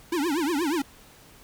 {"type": "tone with vibrato", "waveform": "square", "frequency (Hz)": 313.8, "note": "D#4", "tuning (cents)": 15, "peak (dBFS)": -24, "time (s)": [0.12, 0.82], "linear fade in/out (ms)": 5, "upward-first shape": "triangle", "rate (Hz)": 8.4, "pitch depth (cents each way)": 280, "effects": ["pink hiss -52 dBFS RMS until 1.43 s"]}